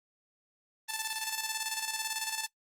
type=tone with tremolo; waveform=5% pulse; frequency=880 Hz; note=A5; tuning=in tune; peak=-19 dBFS; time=0.88-2.47 s; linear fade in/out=20 ms; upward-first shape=square; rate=18 Hz; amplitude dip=55%; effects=noise-tail reverb RT60 0.1 s tail -20 dB re dry + Opus 24 kbps